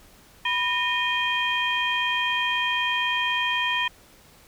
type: tone cluster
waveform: sine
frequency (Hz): 986 / 1839 / 2467 / 3178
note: B5 / A#6 / D#7 / G7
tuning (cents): -3 / -24 / -15 / +23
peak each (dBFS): -27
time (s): 0.45-3.88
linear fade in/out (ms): 5
effects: tanh soft clip ceiling -12 dBFS + pink hiss -53 dBFS RMS until 4.47 s

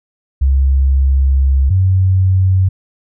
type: tone pair in turn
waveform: sine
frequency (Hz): 67.4 / 93.98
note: C#2 / F#2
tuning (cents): -48 / +28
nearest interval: tritone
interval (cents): 576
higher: second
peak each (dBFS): -8 / -8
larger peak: neither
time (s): 0.41-1.7 / 1.7-2.69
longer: first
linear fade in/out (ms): 10
effects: none

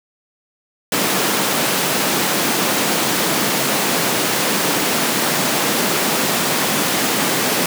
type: high-pass noise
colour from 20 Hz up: pink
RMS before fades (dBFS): -18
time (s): 0.92-7.66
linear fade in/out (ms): 2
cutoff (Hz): 170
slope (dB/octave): 24
effects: none

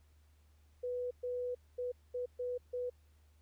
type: tone bursts at uneven times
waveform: sine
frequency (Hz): 493.9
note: B4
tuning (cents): 0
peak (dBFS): -35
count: 6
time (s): 0.83-1.11 / 1.23-1.55 / 1.78-1.92 / 2.14-2.26 / 2.39-2.58 / 2.73-2.9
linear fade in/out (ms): 10
effects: added 75 Hz sine -63 dBFS peak until 3.41 s + pink hiss -75 dBFS RMS until 3.41 s

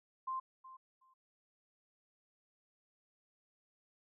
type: tone with echo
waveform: sine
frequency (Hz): 1046.5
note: C6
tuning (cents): 0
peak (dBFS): -36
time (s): 0.27-0.4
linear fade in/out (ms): 10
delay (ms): 370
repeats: 2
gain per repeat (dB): -15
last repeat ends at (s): 1.14
effects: none

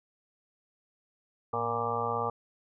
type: harmonic tone with a mistuned harmonic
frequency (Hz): 117.4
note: A#2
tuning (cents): +13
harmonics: 1 / 2 / 4 / 5 / 6 / 7 / 8 / 9 / 10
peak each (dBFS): -40 / -43 / -34 / -40 / -39 / -35 / -39 / -42 / -33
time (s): 1.53-2.3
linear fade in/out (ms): 5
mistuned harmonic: 1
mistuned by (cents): -110
effects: none

